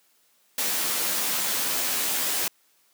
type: noise with comb filter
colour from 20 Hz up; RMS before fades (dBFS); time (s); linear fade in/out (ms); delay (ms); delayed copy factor
white; -26; 0.58-2.48; 2; 13; -0.7
effects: white hiss -64 dBFS RMS until 2.93 s + high-pass 200 Hz 12 dB/octave